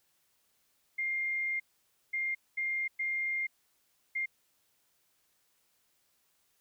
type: tone bursts at uneven times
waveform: sine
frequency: 2114 Hz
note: C7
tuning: 17 cents sharp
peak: -30 dBFS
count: 5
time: 0.98-1.6 / 2.13-2.35 / 2.57-2.88 / 2.99-3.47 / 4.15-4.26 s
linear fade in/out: 10 ms
effects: white hiss -73 dBFS RMS until 6.6 s